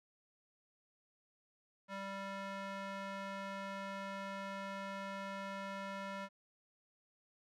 square tone with band-pass filter, 196 Hz, G3, in tune, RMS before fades -44 dBFS, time 1.88-6.29 s, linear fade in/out 50 ms, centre 1300 Hz, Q 0.85, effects none

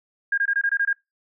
sine tone bursts, 1621 Hz, G#6, 42 cents flat, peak -18 dBFS, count 8, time 0.32-0.93 s, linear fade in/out 5 ms, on 57 ms, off 22 ms, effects noise-tail reverb RT60 0.2 s tail -25 dB re dry

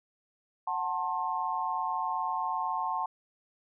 sine chord, F# diminished, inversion none, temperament just, 740 / 888 / 1065.6 Hz, F#5 / A5 / C6, 0 / +16 / +31 cents, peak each -35 / -32 / -33 dBFS, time 0.67-3.06 s, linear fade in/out 5 ms, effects none

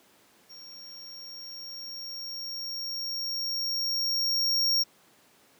square tone with level ramp, 5560 Hz, F8, 9 cents flat, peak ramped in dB -45 to -22 dBFS, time 0.49-4.84 s, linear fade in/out 20 ms, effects pink hiss -60 dBFS RMS until 5.59 s + high-pass 200 Hz 12 dB/octave

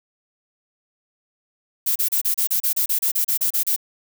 violet noise bursts, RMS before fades -20 dBFS, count 15, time 1.86-3.763 s, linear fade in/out 10 ms, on 97 ms, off 32 ms, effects none

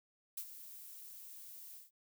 violet noise with ADSR envelope, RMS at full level -40 dBFS, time 0.37-1.91 s, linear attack 6 ms, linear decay 65 ms, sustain -12 dB, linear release 160 ms, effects none

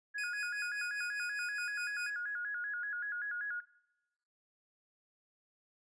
sine tone with vibrato, 1552 Hz, G6, 18 cents flat, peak -36 dBFS, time 0.14-3.61 s, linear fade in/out 20 ms, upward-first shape square, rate 5.2 Hz, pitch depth 130 cents each way
sawtooth tone with tremolo, 2489 Hz, D#7, in tune, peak -35 dBFS, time 0.18-2.1 s, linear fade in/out 2 ms, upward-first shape sine, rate 5 Hz, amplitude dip 70%
effects noise-tail reverb RT60 0.9 s tail -19 dB re dry + resampled to 22050 Hz

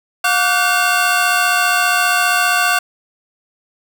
square tone cluster, 715 / 1151 / 1457 / 1532 / 2744 Hz, F5 / D6 / F#6 / G6 / F7, +41 / -35 / -27 / -40 / -31 cents, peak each -20 dBFS, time 0.24-2.79 s, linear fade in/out 5 ms, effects none

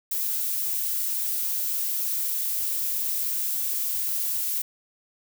violet noise, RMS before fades -27 dBFS, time 0.11-4.62 s, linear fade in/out 5 ms, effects none

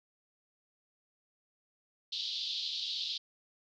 white band-pass noise, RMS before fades -37 dBFS, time 2.12-3.18 s, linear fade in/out 10 ms, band 3300 to 4500 Hz, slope 48 dB/octave, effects none

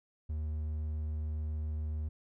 triangle tone, 76.8 Hz, D#2, 22 cents flat, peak -31 dBFS, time 0.29-2.09 s, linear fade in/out 10 ms, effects none

